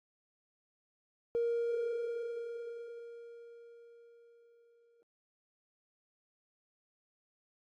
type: tone with exponential decay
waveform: triangle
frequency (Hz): 468.8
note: A#4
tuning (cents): +10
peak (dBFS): -25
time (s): 1.35-5.03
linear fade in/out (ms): 0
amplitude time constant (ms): 800
effects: tanh soft clip ceiling -26 dBFS + AAC 32 kbps